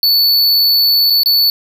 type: tone with dropouts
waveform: square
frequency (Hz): 4461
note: C#8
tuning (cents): +10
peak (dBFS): -9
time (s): 0.03-1.5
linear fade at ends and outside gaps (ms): 1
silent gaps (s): 1.1-1.104 / 1.234-1.259
effects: none